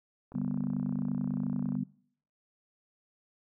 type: click train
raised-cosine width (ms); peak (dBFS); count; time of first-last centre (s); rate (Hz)
1; -34; 46; 0.32-1.753; 31.4
type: chord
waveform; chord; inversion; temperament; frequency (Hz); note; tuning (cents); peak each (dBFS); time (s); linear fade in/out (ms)
sine; G major; second; just; 147 / 196 / 245; D3 / G3 / B3; +2 / 0 / -14; -36 / -34 / -33; 0.34-1.84; 10
effects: noise-tail reverb RT60 0.6 s tail -22 dB re dry